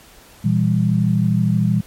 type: chord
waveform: sine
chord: E diminished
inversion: second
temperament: just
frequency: 118.67 / 164.81 / 197.78 Hz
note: Bb2 / E3 / G3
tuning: +31 / 0 / +16 cents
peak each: -18 dBFS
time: 0.44-1.81 s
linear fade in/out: 10 ms
effects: pink hiss -46 dBFS RMS until 1.86 s + MP3 64 kbps